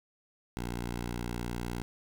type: tone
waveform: 10% pulse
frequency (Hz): 59.4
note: A#1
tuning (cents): +33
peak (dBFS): -26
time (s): 0.57-1.82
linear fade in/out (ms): 0
effects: none